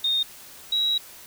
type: tone pair in turn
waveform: sine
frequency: 3685 / 3862 Hz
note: A#7 / B7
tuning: -21 / -39 cents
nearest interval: minor second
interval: 82 cents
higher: second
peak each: -20 dBFS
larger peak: neither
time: 0.04-0.23 / 0.72-0.98 s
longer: second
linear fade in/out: 5 ms
effects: white hiss -45 dBFS RMS until 1.26 s